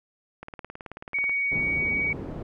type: click train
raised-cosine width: 0.5 ms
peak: -23 dBFS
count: 17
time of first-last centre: 0.43-1.295 s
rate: 18.5 Hz
type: tone with pitch glide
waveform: sine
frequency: 2244 to 2258 Hz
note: C#7 to C#7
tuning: +21 to +31 cents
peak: -23 dBFS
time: 1.14-2.13 s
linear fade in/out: 5 ms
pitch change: +10 cents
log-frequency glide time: 1.47-2 s
type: low-pass noise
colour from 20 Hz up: white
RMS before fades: -35 dBFS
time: 1.51-2.43 s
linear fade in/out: 10 ms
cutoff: 330 Hz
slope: 12 dB/octave
effects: none